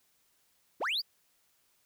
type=linear sweep; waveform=triangle; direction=up; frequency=173.5 to 4978 Hz; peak=-27 dBFS; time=0.8-1.02 s; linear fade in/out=20 ms; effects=tanh soft clip ceiling -23 dBFS + white hiss -71 dBFS RMS until 1.85 s